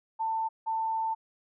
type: tone pair in turn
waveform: sine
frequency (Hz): 892 / 892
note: A5 / A5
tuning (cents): +23 / +23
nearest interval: unison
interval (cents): 0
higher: neither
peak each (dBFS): -27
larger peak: neither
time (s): 0.19-0.49 / 0.66-1.15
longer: second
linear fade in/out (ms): 20
effects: none